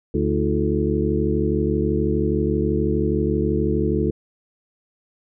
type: harmonic tone with a mistuned harmonic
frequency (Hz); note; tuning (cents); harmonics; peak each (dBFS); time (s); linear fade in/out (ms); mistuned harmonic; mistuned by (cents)
72.5; D2; -22; 1 / 2 / 3 / 4 / 5 / 6; -25 / -25 / -25 / -25 / -25 / -25; 0.14-4.11; 5; 4; +150
effects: none